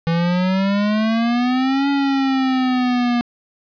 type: exponential two-way sweep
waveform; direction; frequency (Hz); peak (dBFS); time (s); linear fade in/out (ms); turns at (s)
square; up then down; 164.8 to 281.6 to 238.7; -16; 0.07-3.21; 0; 1.89
effects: resampled to 11025 Hz + 8-bit